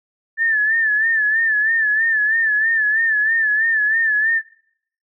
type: tone with vibrato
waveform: sine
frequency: 1760 Hz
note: A6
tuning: in tune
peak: -14 dBFS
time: 0.37-4.42 s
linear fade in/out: 50 ms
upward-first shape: sine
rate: 3.1 Hz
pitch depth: 72 cents each way
effects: noise-tail reverb RT60 0.7 s tail -25 dB re dry